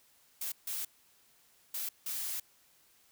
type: noise bursts at uneven times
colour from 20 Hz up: blue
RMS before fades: -37 dBFS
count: 4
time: 0.41-0.52 / 0.67-0.85 / 1.74-1.89 / 2.06-2.4 s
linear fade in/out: 5 ms
effects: white hiss -66 dBFS RMS until 3.11 s